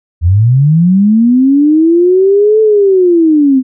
sine linear two-way sweep, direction up then down, 78.9 to 440 to 253 Hz, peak -4 dBFS, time 0.21-3.63 s, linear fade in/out 50 ms, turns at 2.61 s, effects none

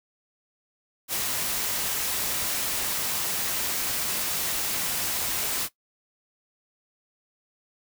white noise, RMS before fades -28 dBFS, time 1.08-5.69 s, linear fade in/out 50 ms, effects noise-tail reverb RT60 0.1 s tail -17 dB re dry

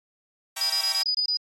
5% pulse chord, E diminished seventh, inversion none, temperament equal with one note detuned, 659.3 / 784 / 932.3 / 1129.4 Hz, E5 / G5 / Bb5 / Db6, 0 / 0 / 0 / +32 cents, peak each -28 / -23 / -23 / -24 dBFS, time 0.56-1.03 s, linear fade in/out 10 ms
sine tone bursts, 4951 Hz, D#8, 9 cents flat, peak -22 dBFS, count 7, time 0.61-1.37 s, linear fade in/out 2 ms, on 88 ms, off 24 ms
effects AAC 48 kbps

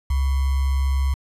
sine tone with sample-and-hold, 67.6 Hz, C#2, 43 cents flat, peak -17 dBFS, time 0.1-1.14 s, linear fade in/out 5 ms, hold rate 1050 Hz, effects resampled to 32000 Hz

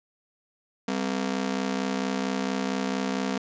sawtooth ring-modulated tone, 229.7 Hz, A#3, 25 cents flat, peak -19 dBFS, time 0.88-3.38 s, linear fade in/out 2 ms, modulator 32.2 Hz, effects resampled to 16000 Hz + 10-bit

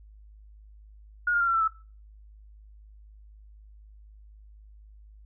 sine tone with pitch steps, 1437 / 1410.7 / 1384.8 / 1359.5 / 1334.6 / 1310.1 Hz, F6 / F6 / F6 / F6 / E6 / E6, +49 / +17 / -15 / -47 / +21 / -11 cents, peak -21 dBFS, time 1.27-1.678 s, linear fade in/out 5 ms, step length 68 ms, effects noise-tail reverb RT60 0.4 s tail -21 dB re dry + added 52 Hz sine -48 dBFS peak until 5.25 s

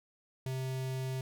square tone with notch filter, 130.81 Hz, C3, in tune, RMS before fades -36 dBFS, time 0.46-1.21 s, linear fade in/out 2 ms, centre 1300 Hz, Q 1.9, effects none

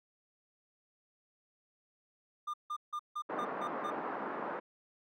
triangle tone bursts, 1204 Hz, D6, 43 cents sharp, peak -33 dBFS, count 7, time 2.47-3.906 s, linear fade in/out 10 ms, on 68 ms, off 160 ms
white band-pass noise, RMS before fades -39 dBFS, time 3.29-4.6 s, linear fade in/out 10 ms, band 210 to 1300 Hz, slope 24 dB/octave
effects none

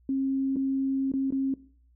sine tone with dropouts, 269 Hz, C4, 48 cents sharp, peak -24 dBFS, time 0.09-1.54 s, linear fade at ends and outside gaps 2 ms, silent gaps 0.56-0.566 / 1.118-1.137 / 1.306-1.323 s, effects noise-tail reverb RT60 0.5 s tail -19 dB re dry + added 60 Hz sine -58 dBFS peak until 1.95 s

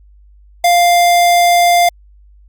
square tone, 698.5 Hz, F5, in tune, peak -8 dBFS, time 0.64-1.89 s, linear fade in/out 5 ms, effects added 50 Hz sine -41 dBFS peak until 2.48 s + Opus 48 kbps

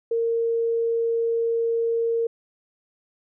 sine tone, 460.9 Hz, A#4, 20 cents flat, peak -20 dBFS, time 0.11-2.27 s, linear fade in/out 5 ms, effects none

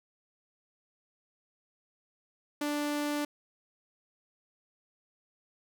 sawtooth tone, 293.7 Hz, D4, in tune, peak -26 dBFS, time 2.61-3.25 s, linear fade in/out 5 ms, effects none

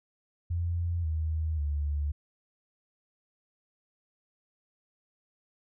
sine tone with pitch steps, 85.8 / 79.13 / 72.99 Hz, F2 / D#2 / D2, -30 / +30 / -10 cents, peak -27 dBFS, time 0.5-2.12 s, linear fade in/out 10 ms, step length 540 ms, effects none

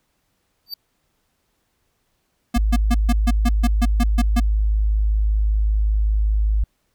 square tone with exponential growth, 4617 Hz, D8, 30 cents flat, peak -24 dBFS, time 0.66-0.74 s, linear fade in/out 5 ms, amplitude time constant 16 ms
square tone bursts, 237.6 Hz, A#3, 33 cents sharp, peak -17 dBFS, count 11, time 2.54-4.402 s, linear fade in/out 10 ms, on 42 ms, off 140 ms
sine tone, 52.6 Hz, G#1, 23 cents sharp, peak -15 dBFS, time 2.56-6.64 s, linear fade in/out 5 ms
effects pink hiss -69 dBFS RMS until 6.94 s

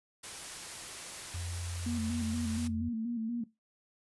white noise, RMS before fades -43 dBFS, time 0.23-2.68 s, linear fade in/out 10 ms
sine tone with pitch glide, 87.31 to 86.66 Hz, F2 to F2, 0 to -13 cents, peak -36 dBFS, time 1.34-2.89 s, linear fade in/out 5 ms, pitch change -13 cents, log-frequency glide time 2.29-2.6 s
sine tone with vibrato, 230.4 Hz, A#3, 20 cents flat, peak -32 dBFS, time 1.86-3.44 s, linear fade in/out 5 ms, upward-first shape square, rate 4.2 Hz, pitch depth 56 cents each way
effects noise-tail reverb RT60 0.2 s tail -18 dB re dry + resampled to 24000 Hz

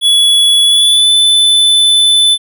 square tone with pitch glide, 3391 to 3509 Hz, G#7 to A7, +35 to -5 cents, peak -6 dBFS, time 0.01-2.38 s, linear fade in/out 50 ms, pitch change +60 cents, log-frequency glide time 0.63-1.11 s, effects none

